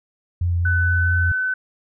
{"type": "tone with vibrato", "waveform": "sine", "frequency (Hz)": 87, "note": "F2", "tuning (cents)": -6, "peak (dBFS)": -17, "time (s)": [0.41, 1.32], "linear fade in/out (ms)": 5, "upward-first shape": "sine", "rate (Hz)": 4.5, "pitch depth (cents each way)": 14}
{"type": "tone with pitch glide", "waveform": "sine", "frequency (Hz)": [1501, 1513.2], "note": ["F#6", "F#6"], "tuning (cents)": [24, 38], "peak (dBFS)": -19, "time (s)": [0.65, 1.54], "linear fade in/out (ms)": 5, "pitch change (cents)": 14, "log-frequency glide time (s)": [0.88, 1.15]}
{"effects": []}